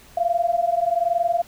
sine tone pair together, 677.4 / 698.5 Hz, E5 / F5, +47 / 0 cents, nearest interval minor second, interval 53 cents, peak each -21 dBFS, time 0.17-1.42 s, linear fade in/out 5 ms, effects pink hiss -49 dBFS RMS until 1.47 s

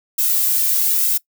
violet noise with flanger, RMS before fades -17 dBFS, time 0.18-1.18 s, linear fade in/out 10 ms, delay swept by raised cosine 1.7 to 2.38 ms, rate 1.1 Hz, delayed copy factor -0.85, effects noise-tail reverb RT60 0.1 s tail -21 dB re dry

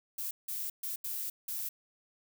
violet noise bursts at uneven times, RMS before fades -37 dBFS, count 5, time 0.18-0.31 / 0.48-0.7 / 0.83-0.96 / 1.04-1.3 / 1.48-1.69 s, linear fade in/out 5 ms, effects none

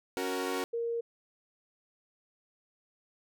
sawtooth chord, F# major, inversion second, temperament equal, 277.2 / 370 / 466.2 Hz, C#4 / F#4 / A#4, 0 / 0 / 0 cents, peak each -33 / -31 / -32 dBFS, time 0.17-0.64 s, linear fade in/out 0 ms
sine tone, 466.2 Hz, A#4, in tune, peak -30 dBFS, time 0.73-1.01 s, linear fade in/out 10 ms
effects none

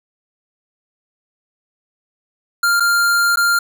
square tone with dropouts, 1397 Hz, F6, in tune, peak -13 dBFS, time 2.63-3.59 s, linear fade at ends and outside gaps 5 ms, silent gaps 2.799-2.804 / 3.359-3.371 s, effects none

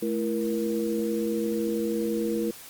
sine tone cluster, 217.6 / 332.6 / 472.1 Hz, A3 / E4 / A#4, -19 / +16 / +22 cents, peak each -29 dBFS, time 0.02-2.51 s, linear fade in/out 5 ms, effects white hiss -45 dBFS RMS until 2.69 s + Opus 32 kbps

